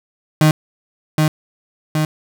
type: tone with echo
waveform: 35% pulse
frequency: 154.6 Hz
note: D#3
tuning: 11 cents flat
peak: -7 dBFS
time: 0.41-0.51 s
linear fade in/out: 2 ms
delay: 770 ms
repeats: 2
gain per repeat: -3 dB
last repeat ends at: 2.05 s
effects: none